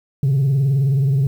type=tone with vibrato; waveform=sine; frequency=136.5 Hz; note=C#3; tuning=26 cents flat; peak=-11 dBFS; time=0.23-1.27 s; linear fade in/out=2 ms; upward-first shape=sine; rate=19 Hz; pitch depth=99 cents each way; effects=tanh soft clip ceiling -12 dBFS + 8-bit